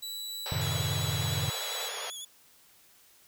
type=tone; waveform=sawtooth; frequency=3937 Hz; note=B7; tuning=6 cents flat; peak=-33 dBFS; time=0.02-1.89 s; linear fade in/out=10 ms
type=band-pass noise; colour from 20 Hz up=pink; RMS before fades=-39 dBFS; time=0.46-2.1 s; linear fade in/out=0 ms; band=420 to 5900 Hz; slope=96 dB/octave
type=chord; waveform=triangle; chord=F# diminished seventh; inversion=none; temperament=equal; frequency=92.5 / 110 / 130.81 / 155.56 Hz; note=F#2 / A2 / C3 / Eb3; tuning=0 / 0 / 0 / 0 cents; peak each=-33 dBFS; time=0.52-1.5 s; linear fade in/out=0 ms
type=tone with vibrato; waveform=20% pulse; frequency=3364 Hz; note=G#7; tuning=22 cents sharp; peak=-33 dBFS; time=0.61-2.25 s; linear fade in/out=5 ms; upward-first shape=triangle; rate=10 Hz; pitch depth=56 cents each way
effects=white hiss -60 dBFS RMS until 3.27 s